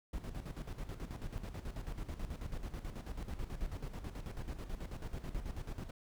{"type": "noise with tremolo", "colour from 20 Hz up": "brown", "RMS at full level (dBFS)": -40, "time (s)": [0.13, 5.91], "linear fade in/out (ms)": 5, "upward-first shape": "square", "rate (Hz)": 9.2, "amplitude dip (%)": 65, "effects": []}